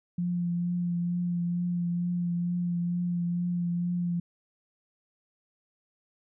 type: tone with vibrato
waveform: sine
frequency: 174.61 Hz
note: F3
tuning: in tune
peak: -26 dBFS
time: 0.18-4.2 s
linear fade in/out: 5 ms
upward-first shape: triangle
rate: 2.2 Hz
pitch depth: 21 cents each way
effects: none